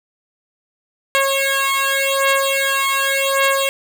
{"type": "beating tone pair", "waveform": "10% pulse", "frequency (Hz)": [545, 545.87], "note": ["C#5", "C#5"], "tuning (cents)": [-29, -27], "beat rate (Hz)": 0.87, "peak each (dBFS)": -10, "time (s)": [1.15, 3.69], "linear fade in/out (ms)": 0, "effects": []}